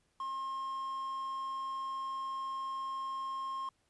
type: tone with quantisation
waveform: triangle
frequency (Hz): 1069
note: C6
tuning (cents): +37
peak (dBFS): -34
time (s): 0.2-3.69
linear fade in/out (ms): 2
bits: 10
effects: pink hiss -75 dBFS RMS until 3.89 s + resampled to 24000 Hz